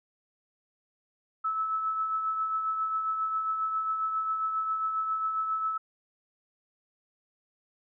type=tone with tremolo; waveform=sine; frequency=1304 Hz; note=E6; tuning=19 cents flat; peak=-25 dBFS; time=1.44-5.78 s; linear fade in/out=10 ms; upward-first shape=triangle; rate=7.4 Hz; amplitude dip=45%; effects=none